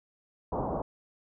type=low-pass noise; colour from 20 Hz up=white; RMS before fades=-32 dBFS; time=0.52-0.82 s; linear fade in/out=5 ms; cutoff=1000 Hz; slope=48 dB/octave; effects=none